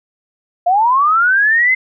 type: linear sweep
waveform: sine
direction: up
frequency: 681 to 2082 Hz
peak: -9 dBFS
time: 0.66-1.75 s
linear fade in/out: 10 ms
effects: none